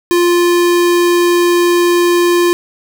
square tone, 349.2 Hz, F4, in tune, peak -9 dBFS, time 0.11-2.53 s, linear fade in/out 0 ms, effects none

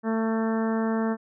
harmonic tone, 223.3 Hz, A3, 26 cents sharp, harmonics 1 / 2 / 3 / 4 / 5 / 6 / 7 / 8, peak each -24 / -30 / -34 / -36 / -38 / -40 / -41 / -42 dBFS, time 0.03-1.17 s, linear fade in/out 50 ms, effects none

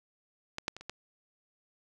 clicks, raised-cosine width 0.2 ms, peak -18 / -13 / -26 / -30 / -20 dBFS, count 5, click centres 0.584 / 0.681 / 0.766 / 0.81 / 0.896 s, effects none

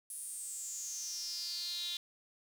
sawtooth tone with high-pass filter sweep, 349.2 Hz, F4, in tune, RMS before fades -41 dBFS, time 0.1-1.97 s, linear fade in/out 2 ms, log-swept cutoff 10000 to 3600 Hz, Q 8.2, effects none

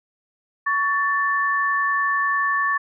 sine tone pair together, 1122.2 / 1765 Hz, C#6 / A6, +21 / +5 cents, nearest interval minor sixth, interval 784 cents, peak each -21 dBFS, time 0.66-2.78 s, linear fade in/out 10 ms, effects none

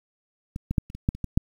clicks, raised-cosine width 5 ms, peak -19 / -14 / -8 / -28 / -24 / -9 / -24 / -16 / -6 dBFS, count 9, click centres 0.561 / 0.71 / 0.782 / 0.901 / 0.95 / 1.089 / 1.15 / 1.243 / 1.375 s, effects 8-bit

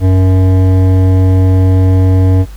sine tone with hard clipping, 93.5 Hz, F#2, 19 cents sharp, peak -7 dBFS, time 0-2.46 s, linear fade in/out 50 ms, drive 13 dB, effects added 50 Hz sine -25 dBFS peak until 2.56 s + pink hiss -41 dBFS RMS until 2.56 s

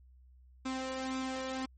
sawtooth tone with flanger, 261.6 Hz, C4, in tune, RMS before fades -37 dBFS, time 0.65-1.66 s, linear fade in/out 10 ms, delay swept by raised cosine 0.81 to 1.75 ms, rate 1.9 Hz, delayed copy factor +0.55, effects added 63 Hz sine -56 dBFS peak until 1.77 s + MP3 32 kbps

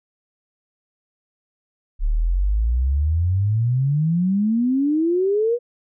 sine exponential sweep, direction up, 34.65 to 491.1 Hz, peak -16 dBFS, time 1.99-5.59 s, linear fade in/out 50 ms, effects none

